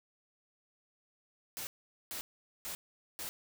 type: noise bursts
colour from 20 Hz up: white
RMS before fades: -41 dBFS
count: 4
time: 1.57-3.29 s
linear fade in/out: 0 ms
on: 100 ms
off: 440 ms
effects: none